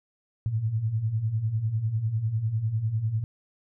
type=beating tone pair; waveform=sine; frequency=103.83 / 113.83 Hz; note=G#2 / A#2; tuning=0 / -41 cents; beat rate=10 Hz; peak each=-31 / -25 dBFS; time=0.46-3.24 s; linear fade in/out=0 ms; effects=none

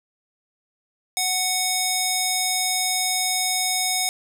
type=tone with band-pass filter; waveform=square; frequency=740 Hz; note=F#5; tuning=in tune; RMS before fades=-23 dBFS; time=1.17-4.09 s; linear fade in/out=0 ms; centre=8000 Hz; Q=0.78; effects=none

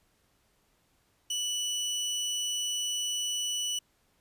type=tone; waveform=25% pulse; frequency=2960 Hz; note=F#7; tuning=in tune; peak=-26 dBFS; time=1.3-3.79 s; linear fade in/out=5 ms; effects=pink hiss -70 dBFS RMS until 4.2 s + resampled to 32000 Hz

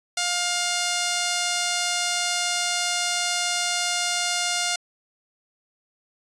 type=tone; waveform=5% pulse; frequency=707 Hz; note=F5; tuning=21 cents sharp; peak=-11 dBFS; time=0.17-4.76 s; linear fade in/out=5 ms; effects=resampled to 22050 Hz

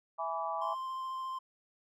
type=chord; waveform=sine; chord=E dominant seventh; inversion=none; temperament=equal with one note detuned; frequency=659.3 / 830.6 / 987.8 / 1152.5 Hz; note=E5 / G#5 / B5 / D6; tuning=0 / 0 / 0 / -33 cents; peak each=-39 / -38 / -39 / -38 dBFS; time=0.18-0.75 s; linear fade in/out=20 ms
type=tone with vibrato; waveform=triangle; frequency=1046.5 Hz; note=C6; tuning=in tune; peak=-34 dBFS; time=0.61-1.39 s; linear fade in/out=10 ms; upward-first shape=triangle; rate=14 Hz; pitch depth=11 cents each way
effects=none

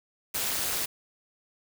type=noise with amplitude modulation; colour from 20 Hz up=white; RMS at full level=-26 dBFS; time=0.34-0.86 s; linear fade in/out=10 ms; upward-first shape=sine; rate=215 Hz; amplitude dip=85%; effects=none

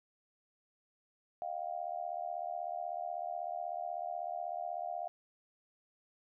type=tone with amplitude modulation; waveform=sine; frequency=701 Hz; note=F5; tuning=6 cents sharp; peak=-32 dBFS; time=1.42-5.08 s; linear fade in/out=0 ms; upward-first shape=sine; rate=76.2 Hz; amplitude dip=100%; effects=none

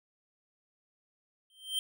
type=tone with exponential growth; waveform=square; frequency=3136 Hz; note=G7; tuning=in tune; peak=-27 dBFS; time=1.5-1.79 s; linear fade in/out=1 ms; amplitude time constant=62 ms; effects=none

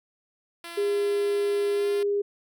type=tone with pitch glide; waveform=5% pulse; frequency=340.1 to 347 Hz; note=F4 to F4; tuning=-46 to -11 cents; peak=-26 dBFS; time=0.64-2.03 s; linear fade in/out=2 ms; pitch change=+35 cents; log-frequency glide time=1.72-1.88 s
type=tone; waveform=sine; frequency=406.2 Hz; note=G#4; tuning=38 cents flat; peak=-22 dBFS; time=0.77-2.22 s; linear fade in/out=10 ms
effects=none

